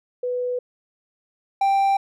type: tone pair in turn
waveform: sine / triangle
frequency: 495.2 / 786.1 Hz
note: B4 / G5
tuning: +5 / +5 cents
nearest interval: minor sixth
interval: 800 cents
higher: second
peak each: -22 / -14 dBFS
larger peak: second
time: 0.23-0.59 / 1.61-1.97 s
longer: neither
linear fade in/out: 5 ms
effects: none